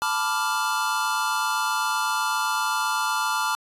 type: chord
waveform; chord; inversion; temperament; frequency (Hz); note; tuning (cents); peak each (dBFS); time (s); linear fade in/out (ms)
square; B half-diminished seventh; third; equal; 880 / 987.8 / 1174.7 / 1396.9; A5 / B5 / D6 / F6; 0 / 0 / 0 / 0; -29 / -30 / -29 / -28; 0.02-3.55; 0
effects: resampled to 32000 Hz